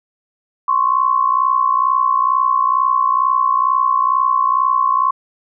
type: tone pair together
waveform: sine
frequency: 1046.5 / 1108.7 Hz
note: C6 / C#6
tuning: 0 / 0 cents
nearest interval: minor second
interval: 100 cents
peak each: -15 dBFS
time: 0.68-5.11 s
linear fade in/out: 5 ms
effects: none